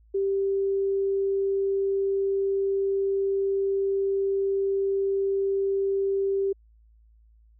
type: tone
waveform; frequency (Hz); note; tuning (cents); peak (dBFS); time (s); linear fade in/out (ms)
sine; 392; G4; 0; -22; 0.14-6.53; 10
effects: added 55 Hz sine -54 dBFS peak until 7.59 s